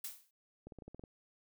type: noise with exponential decay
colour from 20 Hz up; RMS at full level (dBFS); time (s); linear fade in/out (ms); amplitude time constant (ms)
blue; -39; 0.04-0.31; 5; 57
type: clicks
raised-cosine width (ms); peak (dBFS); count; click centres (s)
2; -36; 8; 0.67 / 0.722 / 0.787 / 0.822 / 0.88 / 0.946 / 0.995 / 1.038
effects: none